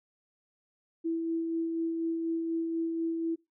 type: tone with tremolo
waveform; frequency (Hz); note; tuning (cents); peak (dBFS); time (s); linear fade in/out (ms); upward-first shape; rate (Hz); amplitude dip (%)
sine; 329.6; E4; 0; -27; 1.04-3.36; 20; sine; 4.1; 30
effects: noise-tail reverb RT60 0.2 s tail -21 dB re dry